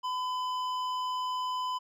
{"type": "tone with hard clipping", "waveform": "sine", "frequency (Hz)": 1008, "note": "B5", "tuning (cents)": 35, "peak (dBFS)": -32, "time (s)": [0.03, 1.79], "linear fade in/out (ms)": 20, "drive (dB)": 10, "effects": []}